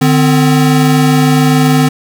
square tone pair together, 150.2 / 257.4 Hz, D3 / C4, +39 / -28 cents, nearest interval major sixth, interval 933 cents, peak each -10 dBFS, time 0.01-1.89 s, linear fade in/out 10 ms, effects none

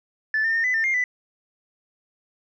sine tone with pitch steps, 1748 / 1806 / 1826 / 2003 / 1801 / 2117 / 1991 Hz, A6 / A6 / A#6 / B6 / A6 / C7 / B6, -12 / +45 / -36 / +24 / +40 / +20 / +14 cents, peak -18 dBFS, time 0.34-1.04 s, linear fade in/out 2 ms, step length 100 ms, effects tanh soft clip ceiling -16 dBFS

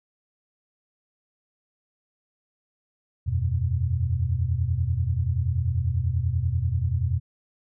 sine chord, E suspended second, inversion none, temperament just, 82.41 / 92.71 / 123.61 Hz, E2 / F#2 / B2, 0 / +4 / +2 cents, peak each -26 dBFS, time 3.26-7.2 s, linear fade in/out 20 ms, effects none

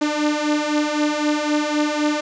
sawtooth beating tone pair, 296.7 / 300.6 Hz, D4 / D4, +18 / +40 cents, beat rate 3.9 Hz, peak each -19 / -16 dBFS, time 0.01-2.21 s, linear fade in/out 10 ms, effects resampled to 16000 Hz + 7-bit

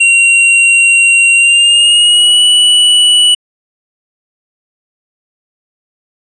square tone with pitch glide, 2753 to 2951 Hz, F7 to F#7, -25 to -5 cents, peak -5 dBFS, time 0-3.35 s, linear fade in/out 10 ms, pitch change +120 cents, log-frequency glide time 1.35-2.43 s, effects resampled to 22050 Hz

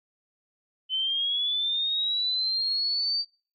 sine linear sweep, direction up, 3040 to 4648 Hz, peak -24 dBFS, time 0.89-3.25 s, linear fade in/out 50 ms, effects noise-tail reverb RT60 0.4 s tail -26 dB re dry + AAC 32 kbps

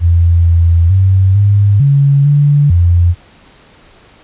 sine tone with pitch steps, 85 / 84.4 / 95.2 / 101.4 / 140.2 / 144.6 / 86.8 Hz, F2 / E2 / F#2 / G#2 / C#3 / D3 / F2, -46 / +41 / +50 / -41 / +20 / -27 / -10 cents, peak -5 dBFS, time 0-3.15 s, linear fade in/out 50 ms, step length 450 ms, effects pink hiss -43 dBFS RMS until 4.23 s + resampled to 8000 Hz

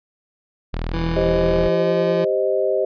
sawtooth tone, 40.26 Hz, E1, 40 cents flat, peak -19 dBFS, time 0.73-1.69 s, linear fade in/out 10 ms
25% pulse tone with pitch glide, 164.81 to 171.21 Hz, E3 to F3, 0 to -34 cents, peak -18 dBFS, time 0.93-2.25 s, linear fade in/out 10 ms, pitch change +66 cents, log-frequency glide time 1.06-1.93 s
sine chord, C minor, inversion second, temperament equal, 392 / 523.3 / 622.3 Hz, G4 / C5 / Eb5, 0 / 0 / 0 cents, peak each -21 dBFS, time 1.16-2.85 s, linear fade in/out 5 ms
effects resampled to 11025 Hz

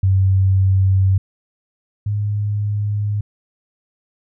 sine tone pair in turn, 95.6 / 103.65 Hz, G2 / G#2, -43 / -3 cents, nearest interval minor second, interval 140 cents, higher second, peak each -11 / -17 dBFS, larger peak first, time 0.03-1.18 / 2.06-3.21 s, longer neither, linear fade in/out 5 ms, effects none

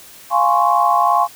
sine chord, Db major seventh, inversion first, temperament equal, 698.5 / 830.6 / 1046.5 / 1108.7 Hz, F5 / Ab5 / C6 / Db6, 0 / 0 / 0 / 0 cents, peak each -17 dBFS, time 0.3-1.28 s, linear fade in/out 50 ms, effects white hiss -41 dBFS RMS until 1.35 s

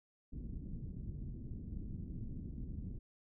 pink low-pass noise, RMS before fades -44 dBFS, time 0.32-2.99 s, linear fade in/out 10 ms, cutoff 260 Hz, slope 24 dB/octave, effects none

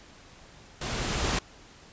pink noise with level ramp, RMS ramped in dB -33 to -26 dBFS, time 0.81-1.39 s, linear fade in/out 5 ms, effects pink hiss -52 dBFS RMS until 1.92 s + resampled to 16000 Hz

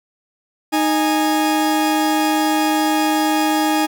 40% pulse tone pair together, 309.8 / 827 Hz, D#4 / G#5, -7 / -8 cents, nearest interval octave + perfect fourth, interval 1699 cents, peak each -16 / -18 dBFS, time 0.72-3.87 s, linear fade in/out 20 ms, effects none

